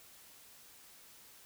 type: silence
effects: white hiss -58 dBFS RMS until 1.45 s